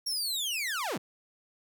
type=linear sweep; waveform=sawtooth; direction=down; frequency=5610 to 112.2 Hz; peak=-27 dBFS; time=0.06-0.98 s; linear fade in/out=10 ms; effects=none